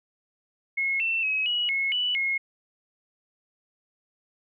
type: tone with pitch steps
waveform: sine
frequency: 2171 / 2685 / 2554 / 2918 / 2178 / 2963 / 2161 Hz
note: C#7 / E7 / D#7 / F#7 / C#7 / F#7 / C#7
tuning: -37 / +31 / +45 / -25 / -31 / +2 / -45 cents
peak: -23 dBFS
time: 0.77-2.38 s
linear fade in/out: 10 ms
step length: 230 ms
effects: none